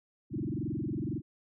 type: tone with frequency modulation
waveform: sine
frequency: 220 Hz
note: A3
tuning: in tune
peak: -31 dBFS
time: 0.3-1.22 s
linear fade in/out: 50 ms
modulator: 21.9 Hz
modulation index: 5.4
effects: none